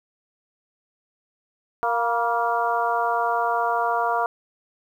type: harmonic tone with a mistuned harmonic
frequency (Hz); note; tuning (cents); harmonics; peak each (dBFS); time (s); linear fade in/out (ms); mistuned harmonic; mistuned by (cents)
233.1; A#3; 0; 2 / 3 / 4 / 5 / 6; -29 / -24 / -25 / -27 / -29; 1.83-4.26; 0; 4; +43
effects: 9-bit